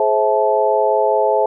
sine tone cluster, 423.7 / 529 / 653 / 868 Hz, G#4 / C5 / E5 / A5, +35 / +19 / -17 / -24 cents, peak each -18 dBFS, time 0-1.46 s, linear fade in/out 2 ms, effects none

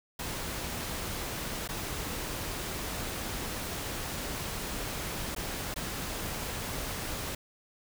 pink noise with dropouts, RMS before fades -36 dBFS, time 0.19-7.35 s, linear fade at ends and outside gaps 5 ms, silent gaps 1.678-1.688 / 5.35-5.362 / 5.742-5.76 s, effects none

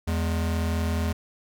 square tone pair together, 82.8 / 208 Hz, E2 / G#3, +8 / +3 cents, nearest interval octave + major third, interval 1595 cents, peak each -25 / -32 dBFS, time 0.07-1.13 s, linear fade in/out 10 ms, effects none

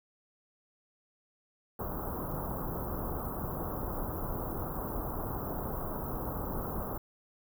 pink band-stop noise, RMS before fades -36 dBFS, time 1.79-6.98 s, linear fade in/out 5 ms, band 1300 to 13000 Hz, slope 48 dB/octave, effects none

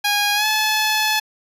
10% pulse tone with pitch glide, 821 to 861.3 Hz, G#5 to A5, -20 to -37 cents, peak -8 dBFS, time 0.04-1.2 s, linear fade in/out 10 ms, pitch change +83 cents, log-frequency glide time 0.35-0.46 s, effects resampled to 32000 Hz

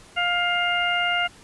harmonic tone, 704 Hz, F5, 14 cents sharp, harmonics 1 / 2 / 3 / 4, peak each -26 / -25 / -26 / -26 dBFS, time 0.16-1.28 s, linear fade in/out 20 ms, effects pink hiss -49 dBFS RMS until 1.43 s + resampled to 24000 Hz

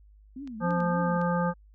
sine tone with vibrato, 248.2 Hz, B3, 9 cents sharp, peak -36 dBFS, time 0.36-1.18 s, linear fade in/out 5 ms, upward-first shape triangle, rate 3.5 Hz, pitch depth 280 cents each way
clicks, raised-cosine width 0.2 ms, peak -33 dBFS, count 4, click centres 0.475 / 0.707 / 0.804 / 1.215 s
harmonic tone, 174.2 Hz, F3, 4 cents flat, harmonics 1 / 3 / 5 / 7 / 9, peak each -26 / -30 / -32 / -33 / -37 dBFS, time 0.6-1.54 s, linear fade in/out 50 ms
effects added 51 Hz sine -52 dBFS peak until 1.74 s

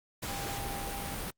sine tone in noise, 797 Hz, G5, 28 cents sharp, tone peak -41 dBFS, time 0.28-1.15 s, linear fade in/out 10 ms, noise pink, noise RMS -37 dBFS, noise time 0.22-1.31 s, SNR -7 dB, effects Opus 48 kbps

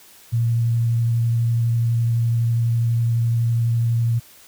sine tone with vibrato, 116.54 Hz, A#2, in tune, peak -16 dBFS, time 0.32-4.2 s, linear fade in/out 20 ms, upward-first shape sine, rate 12 Hz, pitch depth 12 cents each way, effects white hiss -48 dBFS RMS until 4.47 s

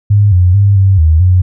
sine tone with pitch steps, 102.7 / 90.1 / 100.4 / 96.6 / 79.1 / 91.2 Hz, G#2 / F#2 / G2 / G2 / D#2 / F#2, -19 / -45 / +42 / -25 / +29 / -24 cents, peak -4 dBFS, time 0.1-1.42 s, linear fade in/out 10 ms, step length 220 ms, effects none

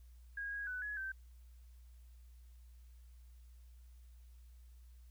sine tone with pitch steps, 1637 / 1647 / 1495 / 1684 / 1554 Hz, G#6 / G#6 / F#6 / G#6 / G6, -25 / -15 / +17 / +24 / -16 cents, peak -39 dBFS, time 0.37-1.12 s, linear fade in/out 5 ms, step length 150 ms, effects added 60 Hz sine -55 dBFS peak until 5.1 s + white hiss -75 dBFS RMS until 5.1 s

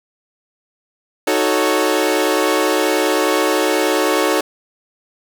sawtooth chord, D# half-diminished seventh, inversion none, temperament equal, 311.1 / 370 / 440 / 554.4 Hz, D#4 / F#4 / A4 / C#5, 0 / 0 / 0 / 0 cents, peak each -16 dBFS, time 1.27-4.41 s, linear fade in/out 5 ms, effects none

